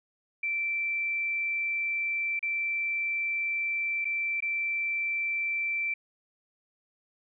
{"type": "tone with dropouts", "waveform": "sine", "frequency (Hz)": 2339, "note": "D7", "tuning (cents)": -8, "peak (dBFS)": -27, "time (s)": [0.43, 5.94], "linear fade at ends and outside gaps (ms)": 5, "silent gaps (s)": [[2.393, 2.427], [4.046, 4.052], [4.405, 4.423]], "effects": []}